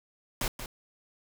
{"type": "noise with echo", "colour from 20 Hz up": "pink", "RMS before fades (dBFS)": -30, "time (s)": [0.41, 0.48], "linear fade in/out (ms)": 2, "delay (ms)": 180, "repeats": 1, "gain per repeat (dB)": -9, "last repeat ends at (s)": 0.66, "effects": []}